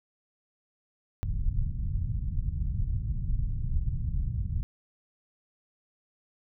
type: low-pass noise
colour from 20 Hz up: pink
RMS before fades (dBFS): -29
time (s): 1.23-4.63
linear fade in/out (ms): 0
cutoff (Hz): 130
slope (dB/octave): 24
effects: none